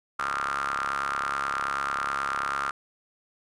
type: ring-modulated tone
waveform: sawtooth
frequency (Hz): 69.3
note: C#2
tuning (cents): 0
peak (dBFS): -20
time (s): 0.19-2.71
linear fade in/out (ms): 5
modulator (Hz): 1300
effects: resampled to 24000 Hz + 10-bit